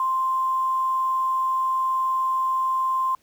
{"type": "tone with quantisation", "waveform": "sine", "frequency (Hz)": 1046.5, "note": "C6", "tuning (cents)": 0, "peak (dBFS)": -20, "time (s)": [0, 3.15], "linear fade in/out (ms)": 2, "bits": 8, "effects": ["pink hiss -63 dBFS RMS until 3.22 s"]}